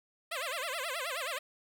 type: tone with vibrato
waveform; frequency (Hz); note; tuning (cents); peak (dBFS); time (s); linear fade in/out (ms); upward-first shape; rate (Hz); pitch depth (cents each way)
10% pulse; 589; D5; +5; -26; 0.31-1.39; 10; sine; 9.4; 270
effects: none